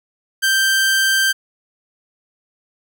sawtooth tone, 1568 Hz, G6, in tune, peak -10 dBFS, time 0.42-1.33 s, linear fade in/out 20 ms, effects none

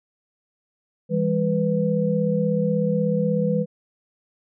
sine tone cluster, 165 / 201.4 / 495.3 Hz, E3 / G3 / B4, +2 / +47 / +5 cents, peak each -23 dBFS, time 1.09-3.66 s, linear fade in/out 50 ms, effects none

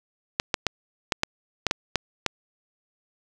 clicks, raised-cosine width 0.2 ms, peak -4 dBFS, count 9, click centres 0.399 / 0.542 / 0.667 / 1.122 / 1.234 / 1.667 / 1.711 / 1.957 / 2.263 s, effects none

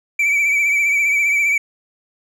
triangle tone with vibrato, 2303 Hz, D7, 34 cents flat, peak -12 dBFS, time 0.19-1.58 s, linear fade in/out 5 ms, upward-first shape triangle, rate 15 Hz, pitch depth 56 cents each way, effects none

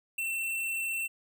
square tone with ADSR envelope, 2694 Hz, E7, 37 cents sharp, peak -29 dBFS, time 0.18-1.08 s, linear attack 7 ms, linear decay 10 ms, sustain -2 dB, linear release 21 ms, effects none

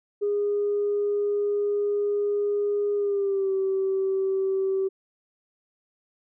sine tone with pitch glide, 410 to 384.8 Hz, G#4 to G4, -22 to -32 cents, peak -21 dBFS, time 0.21-4.89 s, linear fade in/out 20 ms, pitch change -110 cents, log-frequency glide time 2.95-3.52 s, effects tanh soft clip ceiling -17 dBFS

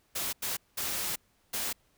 white noise bursts at uneven times, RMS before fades -33 dBFS, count 4, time 0.15-0.33 / 0.42-0.57 / 0.77-1.16 / 1.53-1.73 s, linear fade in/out 10 ms, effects pink hiss -69 dBFS RMS until 1.97 s

